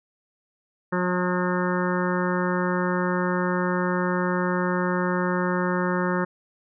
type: harmonic tone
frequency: 180 Hz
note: F#3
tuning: 47 cents flat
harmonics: 1 / 2 / 3 / 5 / 6 / 7 / 8 / 9 / 10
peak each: -25 / -28 / -30 / -32 / -33 / -33 / -34 / -35 / -35 dBFS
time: 0.92-6.25 s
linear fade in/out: 10 ms
effects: none